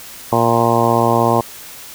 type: harmonic tone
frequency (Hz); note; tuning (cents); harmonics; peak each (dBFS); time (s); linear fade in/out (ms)
116.8; A#2; +4; 1 / 2 / 3 / 4 / 5 / 6 / 7 / 8 / 9; -20 / -20 / -20 / -20 / -20 / -20 / -20 / -20 / -20; 0.32-1.41; 5
effects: white hiss -35 dBFS RMS until 1.94 s